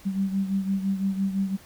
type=beating tone pair; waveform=sine; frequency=193.2 / 199.1 Hz; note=G3 / G3; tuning=-25 / +27 cents; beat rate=5.9 Hz; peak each=-24 / -30 dBFS; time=0.05-1.57 s; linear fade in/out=20 ms; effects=pink hiss -51 dBFS RMS until 1.65 s